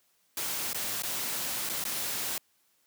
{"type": "noise with dropouts", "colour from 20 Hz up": "white", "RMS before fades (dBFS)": -33, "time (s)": [0.37, 2.38], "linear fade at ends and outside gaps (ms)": 2, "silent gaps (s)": [[0.732, 0.745], [1.022, 1.034], [1.692, 1.696], [1.84, 1.851]], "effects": ["white hiss -70 dBFS RMS until 2.86 s", "high-pass 100 Hz 12 dB/octave"]}